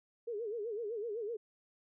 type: tone with vibrato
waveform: sine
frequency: 440 Hz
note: A4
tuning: in tune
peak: -36 dBFS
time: 0.27-1.37 s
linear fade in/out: 10 ms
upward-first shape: sine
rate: 7.9 Hz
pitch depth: 150 cents each way
effects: none